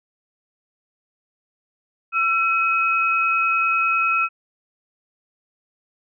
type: tone pair together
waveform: sine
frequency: 1345 / 2543 Hz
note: E6 / D#7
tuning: +34 / +37 cents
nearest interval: major seventh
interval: 1103 cents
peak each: -19 / -20 dBFS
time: 2.12-4.29 s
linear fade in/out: 50 ms
effects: none